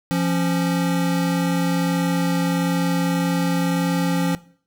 square tone pair together, 172.9 / 274.5 Hz, F3 / C#4, -17 / -17 cents, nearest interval minor sixth, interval 800 cents, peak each -21 / -24 dBFS, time 0.11-4.35 s, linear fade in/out 0 ms, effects noise-tail reverb RT60 0.5 s tail -19 dB re dry

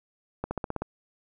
accelerating click train, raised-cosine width 1 ms, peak -16 dBFS, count 7, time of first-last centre 0.44-0.82 s, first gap 70 ms, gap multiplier 0.96, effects none

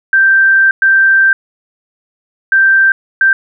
sine tone bursts at uneven times, 1568 Hz, G6, in tune, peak -5 dBFS, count 4, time 0.13-0.71 / 0.82-1.33 / 2.52-2.92 / 3.21-3.33 s, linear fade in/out 2 ms, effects none

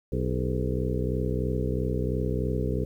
harmonic tone with a mistuned harmonic, 63 Hz, B1, 35 cents sharp, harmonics 1 / 2 / 3 / 4 / 5 / 6 / 7 / 8, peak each -30 / -30 / -33 / -36 / -36 / -35 / -34 / -37 dBFS, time 0.12-2.85 s, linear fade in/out 5 ms, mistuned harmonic 6, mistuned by +98 cents, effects 10-bit

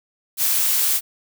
blue noise, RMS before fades -19 dBFS, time 0.37-1.01 s, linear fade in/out 50 ms, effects none

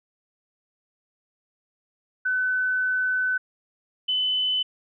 sine tone pair in turn, 1509 / 3018 Hz, F#6 / F#7, +34 / +34 cents, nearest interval octave, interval 1200 cents, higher second, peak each -21 dBFS, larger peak neither, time 2.25-3.38 / 4.08-4.63 s, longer first, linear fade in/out 10 ms, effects none

